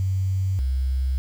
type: tone pair in turn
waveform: sine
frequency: 95 / 65.54 Hz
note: F#2 / C2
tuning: +46 / +4 cents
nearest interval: tritone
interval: 642 cents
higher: first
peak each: -20 dBFS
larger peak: neither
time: 0-0.59 / 0.59-1.18 s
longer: neither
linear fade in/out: 0 ms
effects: 8-bit